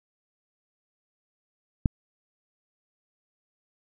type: click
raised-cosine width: 5 ms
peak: -8 dBFS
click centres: 1.858 s
effects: none